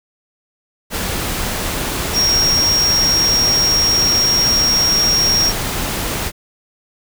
sine tone in noise, 5588 Hz, F8, in tune, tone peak -12 dBFS, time 2.13-5.53 s, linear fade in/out 50 ms, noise pink, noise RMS -21 dBFS, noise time 0.9-6.32 s, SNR +6 dB, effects none

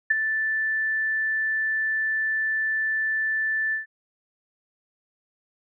sine tone with ADSR envelope, 1760 Hz, A6, in tune, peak -14 dBFS, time 0.1-3.86 s, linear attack 9 ms, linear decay 18 ms, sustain -8 dB, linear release 130 ms, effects none

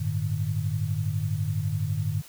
sine chord, G suspended second, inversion none, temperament equal with one note detuned, 98 / 110 / 150.44 Hz, G2 / A2 / D3, 0 / 0 / +42 cents, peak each -29 dBFS, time 0-2.22 s, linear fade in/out 10 ms, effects white hiss -49 dBFS RMS until 2.28 s

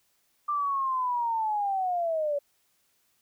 sine linear sweep, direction down, 1190 to 564 Hz, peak -25 dBFS, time 0.48-2.39 s, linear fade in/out 10 ms, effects white hiss -70 dBFS RMS until 3.21 s

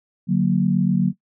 sine chord, D augmented, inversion none, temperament equal, 146.83 / 185 / 233.1 Hz, D3 / F#3 / A#3, 0 / 0 / 0 cents, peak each -22 / -17 / -22 dBFS, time 0.27-1.13 s, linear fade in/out 50 ms, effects noise-tail reverb RT60 0.1 s tail -19 dB re dry

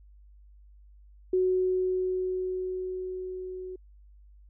sine tone with level ramp, 370 Hz, F#4, in tune, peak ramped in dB -21 to -36 dBFS, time 1.33-3.76 s, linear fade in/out 5 ms, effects added 50 Hz sine -51 dBFS peak until 4.49 s

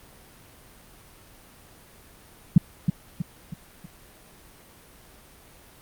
sine tone with echo, 168.8 Hz, E3, 41 cents sharp, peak -8 dBFS, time 2.56-2.58 s, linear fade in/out 5 ms, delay 320 ms, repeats 4, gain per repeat -7 dB, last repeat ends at 3.86 s, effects pink hiss -51 dBFS RMS until 5.81 s + Opus 32 kbps

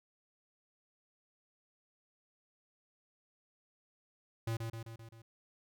square tone with echo, 113.8 Hz, A#2, 41 cents flat, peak -34 dBFS, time 4.47-4.57 s, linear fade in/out 5 ms, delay 130 ms, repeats 5, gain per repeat -4 dB, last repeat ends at 5.22 s, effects none

